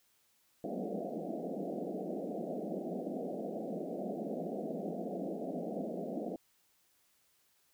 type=band-pass noise; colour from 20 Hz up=pink; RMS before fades=-39 dBFS; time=0.64-6.36 s; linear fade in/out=0 ms; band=170 to 730 Hz; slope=96 dB/octave; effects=white hiss -72 dBFS RMS until 7.73 s